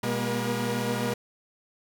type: tone cluster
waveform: sawtooth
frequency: 122.2 / 204 / 237 / 479.2 Hz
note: B2 / G#3 / A#3 / A#4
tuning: -18 / -31 / +29 / +48 cents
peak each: -28 dBFS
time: 0.03-1.14 s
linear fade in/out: 5 ms
effects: none